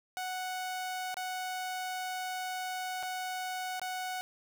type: tone with dropouts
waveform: sawtooth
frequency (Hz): 740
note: F#5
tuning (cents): 0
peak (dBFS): -31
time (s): 0.17-4.21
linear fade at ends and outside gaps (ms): 0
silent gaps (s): 1.143-1.169 / 3.028-3.032 / 3.796-3.816
effects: none